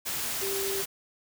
sine tone in noise, 392.1 Hz, G4, in tune, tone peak -31 dBFS, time 0.41-0.83 s, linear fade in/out 20 ms, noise white, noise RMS -32 dBFS, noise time 0.05-0.86 s, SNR -2 dB, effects none

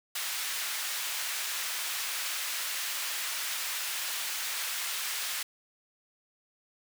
pink high-pass noise, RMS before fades -34 dBFS, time 0.15-5.43 s, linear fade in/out 5 ms, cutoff 1700 Hz, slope 12 dB/octave, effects none

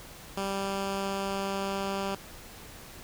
10% pulse tone with low-pass filter sweep, 196 Hz, G3, in tune, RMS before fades -32 dBFS, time 0.37-2.15 s, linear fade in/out 5 ms, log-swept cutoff 10000 to 6400 Hz, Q 0.71, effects pink hiss -47 dBFS RMS until 3.03 s

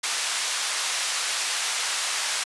white band-pass noise, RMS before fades -27 dBFS, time 0.03-2.44 s, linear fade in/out 10 ms, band 870 to 7500 Hz, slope 12 dB/octave, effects resampled to 24000 Hz

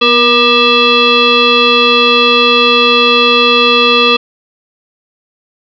sine tone with frequency modulation, 1919 Hz, A#6, 50 cents sharp, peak -5 dBFS, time 0.01-4.17 s, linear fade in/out 10 ms, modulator 721 Hz, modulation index 2.6, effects none

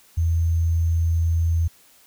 sine tone with sample-and-hold, 83 Hz, E2, 12 cents sharp, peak -17 dBFS, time 0.17-1.68 s, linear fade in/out 10 ms, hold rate 6300 Hz, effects white hiss -54 dBFS RMS until 2.06 s

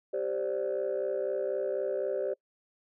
sine chord, G suspended fourth, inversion none, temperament equal, 392 / 523.3 / 587.3 Hz, G4 / C5 / D5, 0 / 0 / 0 cents, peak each -32 dBFS, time 0.13-2.34 s, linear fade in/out 10 ms, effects noise-tail reverb RT60 0.1 s tail -25 dB re dry + tanh soft clip ceiling -23 dBFS

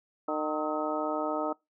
harmonic tone with a mistuned harmonic, 153 Hz, D#3, 29 cents flat, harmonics 2 / 3 / 4 / 5 / 6 / 7 / 8, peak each -34 / -37 / -33 / -37 / -38 / -44 / -35 dBFS, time 0.28-1.53 s, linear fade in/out 5 ms, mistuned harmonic 8, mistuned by +70 cents, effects noise-tail reverb RT60 0.2 s tail -24 dB re dry

